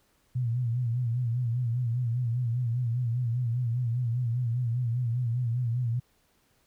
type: tone with vibrato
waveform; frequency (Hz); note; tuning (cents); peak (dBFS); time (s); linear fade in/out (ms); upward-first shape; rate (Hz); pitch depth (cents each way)
sine; 120.4; B2; -44; -25; 0.35-6; 10; sine; 5; 90
effects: pink hiss -68 dBFS RMS until 6.66 s